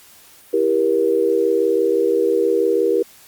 sine chord, E diminished, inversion none, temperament just, 329.6 / 395.6 / 474.7 Hz, E4 / G4 / Bb4, 0 / +16 / +31 cents, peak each -22 / -18 / -17 dBFS, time 0.53-3.03 s, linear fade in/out 10 ms, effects white hiss -47 dBFS RMS until 3.27 s + Opus 48 kbps

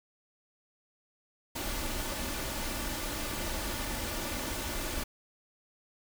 pink noise with comb filter, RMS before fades -35 dBFS, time 1.55-5.04 s, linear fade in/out 10 ms, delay 3.4 ms, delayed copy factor +0.5, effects none

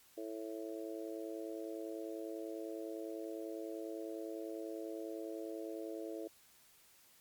harmonic tone, 110 Hz, A2, in tune, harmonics 3 / 4 / 5 / 6, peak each -44 / -46 / -48 / -50 dBFS, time 0.17-6.28 s, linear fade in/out 10 ms, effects white hiss -65 dBFS RMS until 7.2 s + MP3 96 kbps

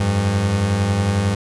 30% pulse beating tone pair, 89.2 / 100.2 Hz, F2 / G2, +37 / +38 cents, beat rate 11 Hz, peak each -22 / -14 dBFS, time 0-1.35 s, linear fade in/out 5 ms, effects resampled to 24000 Hz

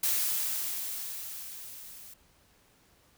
blue noise with level ramp, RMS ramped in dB -27 to -49 dBFS, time 0.03-2.14 s, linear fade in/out 5 ms, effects pink hiss -64 dBFS RMS until 3.17 s

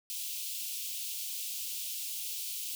white high-pass noise, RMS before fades -38 dBFS, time 0.1-2.75 s, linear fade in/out 0 ms, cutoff 2600 Hz, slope 48 dB/octave, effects none

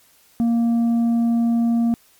sine tone with tanh clipping, 233.1 Hz, A#3, in tune, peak -16 dBFS, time 0.4-1.94 s, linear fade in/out 0 ms, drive 4 dB, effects white hiss -55 dBFS RMS until 2.19 s + MP3 96 kbps

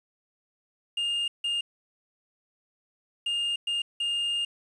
triangle tone bursts at uneven times, 2823 Hz, F7, 18 cents sharp, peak -24 dBFS, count 5, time 0.97-1.28 / 1.44-1.61 / 3.26-3.56 / 3.67-3.82 / 4-4.45 s, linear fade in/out 5 ms, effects resampled to 24000 Hz + 9-bit

